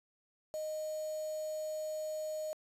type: tone with quantisation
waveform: sine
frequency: 620 Hz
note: D#5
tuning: 6 cents flat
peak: -36 dBFS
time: 0.54-2.53 s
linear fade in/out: 0 ms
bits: 8
effects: resampled to 32000 Hz